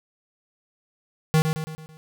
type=tone with echo; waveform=square; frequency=157.3 Hz; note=D#3; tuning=19 cents sharp; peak=-16 dBFS; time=1.34-1.42 s; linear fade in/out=0 ms; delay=110 ms; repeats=5; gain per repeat=-6 dB; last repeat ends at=1.97 s; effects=none